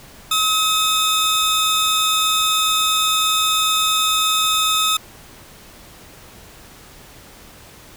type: tone pair together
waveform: sawtooth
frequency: 1277 / 3609 Hz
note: D#6 / A7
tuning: +45 / +43 cents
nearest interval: octave + tritone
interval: 1798 cents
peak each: -15 dBFS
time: 0.31-4.97 s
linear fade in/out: 5 ms
effects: pink hiss -43 dBFS RMS until 7.96 s